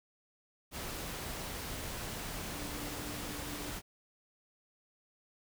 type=tone in noise; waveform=sine; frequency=293.7 Hz; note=D4; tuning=in tune; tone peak=-46 dBFS; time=2.54-3.74 s; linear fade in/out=50 ms; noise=pink; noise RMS=-41 dBFS; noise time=0.71-3.82 s; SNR=-8 dB; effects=none